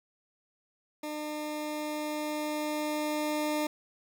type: tone with level ramp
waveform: 20% pulse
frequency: 302 Hz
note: D4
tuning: 48 cents sharp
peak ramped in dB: -30 to -23 dBFS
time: 1.03-3.67 s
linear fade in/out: 5 ms
effects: none